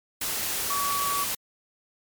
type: tone in noise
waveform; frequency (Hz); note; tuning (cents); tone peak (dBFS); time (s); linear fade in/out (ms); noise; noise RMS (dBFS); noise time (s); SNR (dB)
sine; 1135; C#6; +41; -26; 0.7-1.24; 5; white; -29; 0.21-1.35; 0
effects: MP3 96 kbps